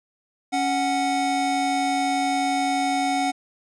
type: tone pair together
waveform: square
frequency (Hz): 277.2 / 740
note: C#4 / F#5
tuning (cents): 0 / 0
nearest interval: octave + perfect fourth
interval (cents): 1700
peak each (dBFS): -26 / -23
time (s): 0.52-3.32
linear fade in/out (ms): 20
effects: resampled to 22050 Hz